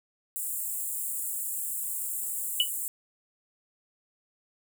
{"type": "high-pass noise", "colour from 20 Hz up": "pink", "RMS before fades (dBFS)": -33, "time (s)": [0.36, 2.88], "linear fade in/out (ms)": 0, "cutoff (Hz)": 7400, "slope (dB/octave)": 96}
{"type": "tone with exponential decay", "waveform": "sine", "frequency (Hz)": 2960, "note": "F#7", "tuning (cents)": 0, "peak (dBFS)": -16, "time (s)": [2.6, 2.7], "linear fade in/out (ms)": 1, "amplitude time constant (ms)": 20}
{"effects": []}